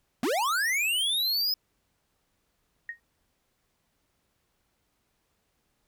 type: linear sweep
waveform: square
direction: up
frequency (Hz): 207.7 to 5130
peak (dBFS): -25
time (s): 0.23-1.54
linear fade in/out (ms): 2
type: tone with exponential decay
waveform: sine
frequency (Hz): 1864.7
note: A#6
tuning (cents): 0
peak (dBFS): -29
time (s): 2.89-3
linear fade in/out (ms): 2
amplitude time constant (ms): 22
effects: pink hiss -74 dBFS RMS until 5.87 s